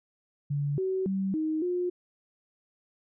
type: tone with pitch steps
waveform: sine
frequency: 143.5 / 377.8 / 192.9 / 313.1 / 357.4 Hz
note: D3 / F#4 / G3 / D#4 / F4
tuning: -40 / +36 / -28 / +11 / +40 cents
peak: -26 dBFS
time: 0.5-1.9 s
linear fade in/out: 10 ms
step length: 280 ms
effects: none